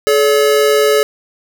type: tone pair together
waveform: square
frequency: 427.9 / 570 Hz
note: A4 / C#5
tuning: -48 / +48 cents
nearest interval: perfect fourth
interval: 496 cents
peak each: -11 / -15 dBFS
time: 0.07-1.03 s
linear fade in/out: 0 ms
effects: none